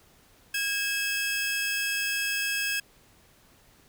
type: tone pair together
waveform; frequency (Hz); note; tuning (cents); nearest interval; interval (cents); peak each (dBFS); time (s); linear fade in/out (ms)
sawtooth; 1633.6 / 2600; G#6 / E7; -29 / -24; minor sixth; 805; -26; 0.54-2.8; 5
effects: pink hiss -59 dBFS RMS until 3.88 s